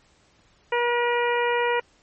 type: harmonic tone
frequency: 479.6 Hz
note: A#4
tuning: 49 cents sharp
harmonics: 1 / 2 / 3 / 4 / 5 / 6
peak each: -23 / -25 / -31 / -29 / -31 / -36 dBFS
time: 0.72-1.8 s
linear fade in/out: 5 ms
effects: pink hiss -60 dBFS RMS until 2.02 s + MP3 32 kbps